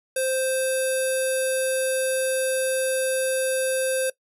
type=tone with low-pass filter; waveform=square; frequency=523.3 Hz; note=C5; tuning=in tune; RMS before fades=-24 dBFS; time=0.16-4.1 s; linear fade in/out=5 ms; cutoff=11000 Hz; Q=7.5; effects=noise-tail reverb RT60 0.1 s tail -20 dB re dry